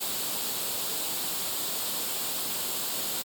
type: noise with comb filter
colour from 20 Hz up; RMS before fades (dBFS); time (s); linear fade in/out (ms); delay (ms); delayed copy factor
white; -31; 0-3.23; 20; 0.25; +0.5
effects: high-pass 150 Hz 12 dB/octave + Opus 48 kbps